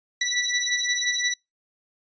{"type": "beating tone pair", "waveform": "15% pulse", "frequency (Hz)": [1959, 1964.7], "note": ["B6", "B6"], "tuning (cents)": [-15, -10], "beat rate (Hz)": 5.7, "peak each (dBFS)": -19, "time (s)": [0.21, 1.34], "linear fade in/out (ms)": 5, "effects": ["noise-tail reverb RT60 0.2 s tail -26 dB re dry", "resampled to 16000 Hz"]}